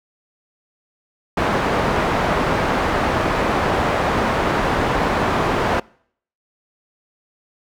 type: low-pass noise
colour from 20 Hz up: white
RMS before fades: -19 dBFS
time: 1.37-5.8 s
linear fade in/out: 5 ms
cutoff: 1100 Hz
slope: 12 dB/octave
effects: noise-tail reverb RT60 0.6 s tail -25 dB re dry